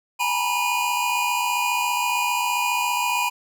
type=tone cluster; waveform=square; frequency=818 / 892 / 924 / 979 / 2452 Hz; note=G#5 / A5 / A#5 / B5 / D#7; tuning=-26 / +23 / -16 / -15 / -26 cents; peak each=-32 / -33 / -32 / -24 / -27 dBFS; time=0.19-3.3 s; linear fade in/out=20 ms; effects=none